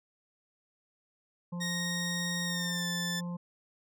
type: harmonic tone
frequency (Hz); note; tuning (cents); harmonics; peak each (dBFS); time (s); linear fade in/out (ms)
174.7; F3; +1; 1 / 3 / 5 / 6; -34 / -48 / -52 / -50; 1.52-3.37; 10
type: tone with pitch glide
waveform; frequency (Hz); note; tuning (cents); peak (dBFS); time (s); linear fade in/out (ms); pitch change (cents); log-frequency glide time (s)
15% pulse; 1864.7 to 1760; A#6 to A6; 0 to 0; -27; 1.6-3.21; 20; -100; 2.45-2.86
effects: none